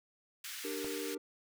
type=high-pass noise; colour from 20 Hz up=pink; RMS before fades=-44 dBFS; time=0.44-1.15 s; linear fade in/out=5 ms; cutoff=1600 Hz; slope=24 dB/octave
type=chord; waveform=triangle; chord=G minor; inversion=second; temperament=equal with one note detuned; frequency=297.8 / 392 / 466.2 Hz; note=D4 / G4 / Bb4; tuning=+24 / 0 / 0 cents; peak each=-40 dBFS; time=0.64-1.18 s; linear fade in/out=10 ms
type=clicks; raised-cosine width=1 ms; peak=-30 / -37 dBFS; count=2; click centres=0.846 / 0.861 s
effects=none